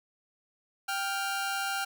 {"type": "tone pair together", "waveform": "sawtooth", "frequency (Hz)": [785, 1398.7], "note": ["G5", "F6"], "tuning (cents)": [2, 2], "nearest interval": "minor seventh", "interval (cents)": 1000, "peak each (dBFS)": [-29, -29], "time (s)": [0.88, 1.85], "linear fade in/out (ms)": 10, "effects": []}